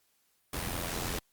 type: noise with amplitude modulation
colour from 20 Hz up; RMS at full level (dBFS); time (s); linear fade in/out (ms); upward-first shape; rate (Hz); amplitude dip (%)
pink; -32; 0.53-1.19; 5; sine; 85.8; 65
effects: white hiss -72 dBFS RMS until 1.32 s + Opus 48 kbps